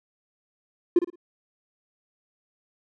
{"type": "tone with echo", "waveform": "triangle", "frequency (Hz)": 349.2, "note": "F4", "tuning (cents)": 0, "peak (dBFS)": -9, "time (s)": [0.96, 0.99], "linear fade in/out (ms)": 5, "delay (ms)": 56, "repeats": 3, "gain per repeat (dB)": -12, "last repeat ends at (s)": 1.158, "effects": ["tanh soft clip ceiling -10 dBFS"]}